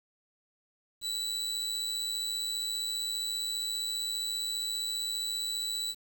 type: tone with amplitude modulation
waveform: 35% pulse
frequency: 3951 Hz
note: B7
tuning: in tune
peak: -27 dBFS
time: 1.01-5.95 s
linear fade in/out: 50 ms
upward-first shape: sine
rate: 115 Hz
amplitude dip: 50%
effects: 9-bit